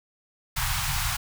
pink band-stop noise, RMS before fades -27 dBFS, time 0.56-1.17 s, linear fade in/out 10 ms, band 150 to 790 Hz, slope 48 dB/octave, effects none

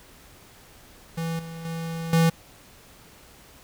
square tone with level steps, 164.81 Hz, E3, in tune, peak -27 / -36 / -30 / -17 dBFS, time 1.17-2.3 s, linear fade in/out 10 ms, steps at 1.39 / 1.65 / 2.13 s, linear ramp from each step 2 ms, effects pink hiss -51 dBFS RMS until 3.63 s

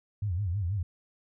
sine tone with vibrato, 94.2 Hz, F#2, 32 cents sharp, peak -27 dBFS, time 0.22-0.83 s, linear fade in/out 5 ms, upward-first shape sine, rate 6.2 Hz, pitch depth 200 cents each way, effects none

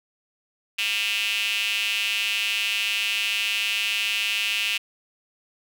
square tone with high-pass filter, 106.7 Hz, G#2, 47 cents sharp, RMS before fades -25 dBFS, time 0.78-4.78 s, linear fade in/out 10 ms, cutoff 2700 Hz, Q 6.4, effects none

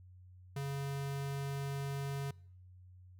square tone, 139.2 Hz, C#3, 8 cents sharp, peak -37 dBFS, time 0.56-2.31 s, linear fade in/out 5 ms, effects noise-tail reverb RT60 0.7 s tail -25 dB re dry + added 91 Hz sine -54 dBFS peak until 3.19 s

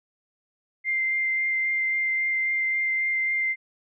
sine tone with vibrato, 2093 Hz, C7, in tune, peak -22 dBFS, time 0.84-3.56 s, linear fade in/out 50 ms, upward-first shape sine, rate 3.7 Hz, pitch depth 9 cents each way, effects none

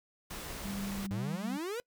pink noise, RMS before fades -42 dBFS, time 0.3-1.07 s, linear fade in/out 10 ms
sine tone with pitch glide, 198.3 to 195.34 Hz, G3 to G3, +20 to -6 cents, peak -36 dBFS, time 0.64-1.58 s, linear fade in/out 20 ms, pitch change -26 cents, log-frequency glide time 0.91-1.15 s
45% pulse exponential sweep, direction up, 98 to 504 Hz, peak -35 dBFS, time 1.11-1.8 s, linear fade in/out 0 ms
effects noise-tail reverb RT60 0.1 s tail -26 dB re dry

